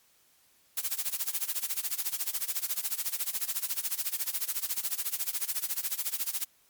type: noise with tremolo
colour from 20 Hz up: blue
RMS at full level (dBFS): -29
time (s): 0.77-6.44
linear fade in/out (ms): 2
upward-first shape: sine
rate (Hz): 14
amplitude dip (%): 90
effects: white hiss -65 dBFS RMS until 6.69 s + MP3 96 kbps